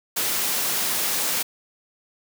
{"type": "high-pass noise", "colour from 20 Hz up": "white", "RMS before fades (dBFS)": -24, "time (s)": [0.16, 1.43], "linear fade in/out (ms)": 10, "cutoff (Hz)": 150, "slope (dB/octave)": 12, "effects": []}